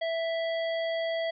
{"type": "harmonic tone", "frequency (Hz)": 659.3, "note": "E5", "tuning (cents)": 0, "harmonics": [1, 3, 5, 7], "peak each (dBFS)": [-28, -37, -40, -48], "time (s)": [0.01, 1.31], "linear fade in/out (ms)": 10, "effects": []}